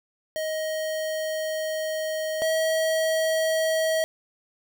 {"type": "tone pair in turn", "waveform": "square", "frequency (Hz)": [628, 640.1], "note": ["D#5", "D#5"], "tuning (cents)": [16, 49], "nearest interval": "unison", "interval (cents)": 33, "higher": "second", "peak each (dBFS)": [-27, -22], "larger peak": "second", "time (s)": [[0.36, 2.42], [2.42, 4.04]], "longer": "first", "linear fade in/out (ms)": 0, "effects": []}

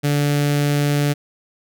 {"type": "tone with notch filter", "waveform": "sawtooth", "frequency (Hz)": 145, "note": "D3", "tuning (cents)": -22, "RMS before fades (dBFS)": -18, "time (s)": [0.03, 1.14], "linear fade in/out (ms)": 20, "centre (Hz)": 1000, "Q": 1.7, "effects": []}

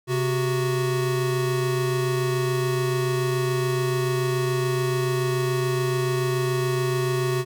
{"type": "tone pair together", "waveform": "square", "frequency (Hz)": [132.33, 370], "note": ["C3", "F#4"], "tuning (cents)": [20, 0], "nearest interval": "octave + tritone", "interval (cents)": 1780, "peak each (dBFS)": -25, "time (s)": [0.07, 7.45], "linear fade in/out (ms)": 50, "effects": []}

